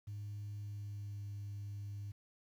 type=tone with pitch glide; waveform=sine; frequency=103.2 to 101.72 Hz; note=G#2 to G#2; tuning=-10 to -35 cents; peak=-40 dBFS; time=0.07-2.12 s; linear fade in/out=10 ms; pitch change=-25 cents; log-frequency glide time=0.58-1.25 s; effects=tanh soft clip ceiling -39 dBFS + 11-bit